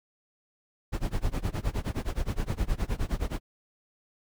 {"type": "noise with tremolo", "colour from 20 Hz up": "brown", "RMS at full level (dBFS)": -26, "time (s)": [0.92, 3.4], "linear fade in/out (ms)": 20, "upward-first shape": "sine", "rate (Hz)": 9.6, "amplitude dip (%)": 95, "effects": []}